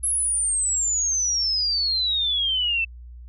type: exponential sweep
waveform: sine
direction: down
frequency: 11010 to 2637 Hz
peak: -20 dBFS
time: 0.03-2.85 s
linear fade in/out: 10 ms
effects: added 60 Hz sine -38 dBFS peak until 3.28 s